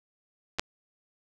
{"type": "clicks", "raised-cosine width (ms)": 0.2, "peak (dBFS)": [-17, -7], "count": 2, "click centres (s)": [0.586, 0.595], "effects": []}